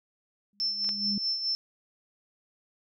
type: tone with exponential growth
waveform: sine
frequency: 202.9 Hz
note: G#3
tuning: 40 cents flat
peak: -27 dBFS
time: 0.53-1.18 s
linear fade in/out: 2 ms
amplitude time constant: 140 ms
type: tone with tremolo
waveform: sine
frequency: 5330 Hz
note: E8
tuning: 18 cents sharp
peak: -25 dBFS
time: 0.6-1.55 s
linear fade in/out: 0 ms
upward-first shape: sine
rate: 4.7 Hz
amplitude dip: 55%
type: clicks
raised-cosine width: 0.2 ms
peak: -30 / -22 dBFS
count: 2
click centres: 0.845 / 0.891 s
effects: none